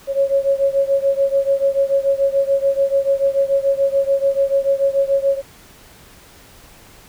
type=beating tone pair; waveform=sine; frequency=548 / 554.9 Hz; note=C#5 / C#5; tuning=-20 / +2 cents; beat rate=6.9 Hz; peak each=-16 / -18 dBFS; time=0.07-5.42 s; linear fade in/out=50 ms; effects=pink hiss -45 dBFS RMS until 7.08 s